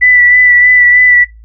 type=tone with vibrato; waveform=sine; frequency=1975.5 Hz; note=B6; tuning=in tune; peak=-3 dBFS; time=0.01-1.25 s; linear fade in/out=20 ms; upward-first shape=sine; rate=3.2 Hz; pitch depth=21 cents each way; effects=noise-tail reverb RT60 0.2 s tail -19 dB re dry + added 55 Hz sine -33 dBFS peak until 1.44 s